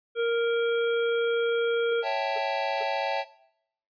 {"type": "harmonic tone", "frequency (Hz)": 466.2, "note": "A#4", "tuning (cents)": 0, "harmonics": [1, 3, 5, 7], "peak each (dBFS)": [-23, -33, -41, -39], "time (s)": [0.15, 2.05], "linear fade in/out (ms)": 50}
{"type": "tone bursts", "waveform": "triangle", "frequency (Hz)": 439.8, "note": "A4", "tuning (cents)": -1, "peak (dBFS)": -33, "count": 3, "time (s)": [1.91, 2.831], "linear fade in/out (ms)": 5, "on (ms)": 27, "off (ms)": 420}
{"type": "chord", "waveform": "square", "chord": "A dominant seventh", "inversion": "first", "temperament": "equal", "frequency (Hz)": [554.4, 659.3, 784, 880], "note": ["C#5", "E5", "G5", "A5"], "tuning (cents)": [0, 0, 0, 0], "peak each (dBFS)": -32, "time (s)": [2.02, 3.25], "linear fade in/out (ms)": 50}
{"type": "noise with exponential decay", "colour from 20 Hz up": "blue", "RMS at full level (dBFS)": -33, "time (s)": [2.77, 2.92], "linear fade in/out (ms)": 1, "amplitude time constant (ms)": 32}
{"effects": ["noise-tail reverb RT60 0.7 s tail -18 dB re dry", "resampled to 11025 Hz"]}